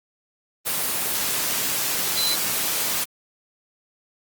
sine tone in noise, 4037 Hz, B7, 37 cents sharp, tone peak -22 dBFS, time 2.16-2.36 s, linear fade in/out 20 ms, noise white, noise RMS -24 dBFS, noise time 0.65-3.05 s, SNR -1 dB, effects high-pass 100 Hz 12 dB/octave + Opus 24 kbps

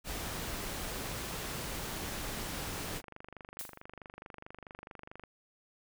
pink noise, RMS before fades -39 dBFS, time 0.04-3.02 s, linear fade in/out 50 ms
click train, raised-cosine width 0.5 ms, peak -31 dBFS, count 58, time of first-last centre 2.92-5.237 s, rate 24.6 Hz
blue noise with exponential decay, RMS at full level -37 dBFS, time 3.59-3.82 s, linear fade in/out 0 ms, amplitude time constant 48 ms
effects none

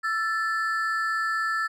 triangle ring-modulated tone, 1542 Hz, G6, 29 cents flat, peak -19 dBFS, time 0.03-1.68 s, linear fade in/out 20 ms, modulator 210 Hz, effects none

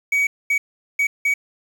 triangle tone bursts at uneven times, 2261 Hz, C#7, 34 cents sharp, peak -14 dBFS, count 4, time 0.12-0.27 / 0.5-0.58 / 0.99-1.07 / 1.25-1.34 s, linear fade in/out 5 ms, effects 7-bit

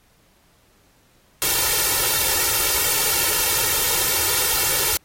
white noise with comb filter, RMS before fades -20 dBFS, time 1.42-4.97 s, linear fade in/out 0 ms, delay 2.2 ms, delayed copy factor +0.85, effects pink hiss -59 dBFS RMS until 5.04 s + AAC 48 kbps

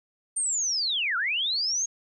sine linear two-way sweep, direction down then up, 8940 to 1331 to 6640 Hz, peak -24 dBFS, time 0.36-1.86 s, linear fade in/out 10 ms, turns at 1.17 s, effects none

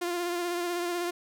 sawtooth tone with vibrato, 349.2 Hz, F4, in tune, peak -25 dBFS, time 0.01-1.11 s, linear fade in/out 10 ms, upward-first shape sine, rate 16 Hz, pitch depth 28 cents each way, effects none

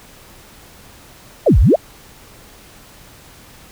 sine exponential two-way sweep, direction down then up, 754 to 43.1 to 754 Hz, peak -7 dBFS, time 1.46-1.76 s, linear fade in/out 10 ms, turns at 1.59 s, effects pink hiss -43 dBFS RMS until 3.71 s

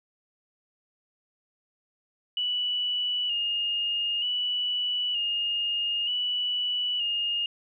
sine tone with vibrato, 2897 Hz, F#7, 37 cents flat, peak -25 dBFS, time 2.37-7.46 s, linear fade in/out 2 ms, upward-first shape square, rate 0.54 Hz, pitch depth 35 cents each way, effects none

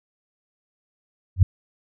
sine tone with exponential growth, 92.5 Hz, F#2, in tune, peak -6 dBFS, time 1.36-1.43 s, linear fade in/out 5 ms, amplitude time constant 15 ms, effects none

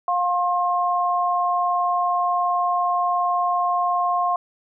sine tone pair together, 709.3 / 1068 Hz, F5 / C6, +27 / +35 cents, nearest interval perfect fifth, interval 708 cents, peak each -21 dBFS, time 0.08-4.36 s, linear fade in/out 2 ms, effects none

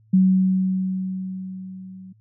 sine tone with level ramp, 187.5 Hz, F#3, 23 cents sharp, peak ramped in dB -11 to -38 dBFS, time 0.13-2.13 s, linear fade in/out 10 ms, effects added 109 Hz sine -53 dBFS peak until 2.2 s

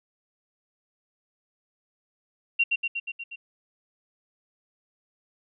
sine tone with echo, 2755 Hz, F7, 24 cents flat, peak -18 dBFS, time 2.59-2.64 s, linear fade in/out 10 ms, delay 120 ms, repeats 6, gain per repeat -3 dB, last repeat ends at 3.36 s, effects none

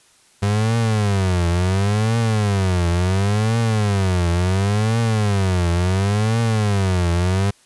35% pulse tone with vibrato, 99.4 Hz, G2, 25 cents sharp, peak -14 dBFS, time 0.42-7.51 s, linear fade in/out 10 ms, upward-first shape triangle, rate 0.71 Hz, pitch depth 280 cents each way, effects white hiss -54 dBFS RMS until 7.65 s + resampled to 24000 Hz

